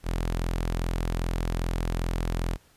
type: tone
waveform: sawtooth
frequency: 42.51 Hz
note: F1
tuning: 46 cents flat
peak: -22 dBFS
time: 0.03-2.58 s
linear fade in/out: 50 ms
effects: pink hiss -60 dBFS RMS until 2.76 s + resampled to 32000 Hz